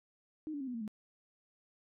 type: tone with pitch steps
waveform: sine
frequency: 310 / 287.6 / 266.8 / 247.5 / 229.6 / 213 Hz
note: D#4 / D4 / C4 / B3 / A#3 / G#3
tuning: -6 / -36 / +34 / +4 / -26 / +44 cents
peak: -37 dBFS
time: 0.47-0.878 s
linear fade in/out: 0 ms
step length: 68 ms
effects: none